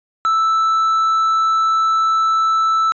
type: tone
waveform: triangle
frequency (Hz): 1318.5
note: E6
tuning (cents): 0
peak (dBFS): -11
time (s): 0.25-2.92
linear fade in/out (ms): 0
effects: resampled to 16000 Hz